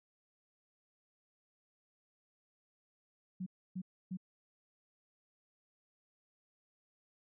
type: tone bursts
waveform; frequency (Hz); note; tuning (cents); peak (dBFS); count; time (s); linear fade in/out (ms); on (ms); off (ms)
sine; 185; F#3; 0; -37; 3; 3.4-4.172; 10; 64; 290
effects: none